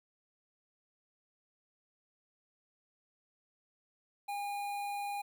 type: tone with notch filter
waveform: square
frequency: 812 Hz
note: G#5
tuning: 39 cents flat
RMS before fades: -38 dBFS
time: 4.28-5.22 s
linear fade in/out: 10 ms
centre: 5900 Hz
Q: 1.2
effects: 12-bit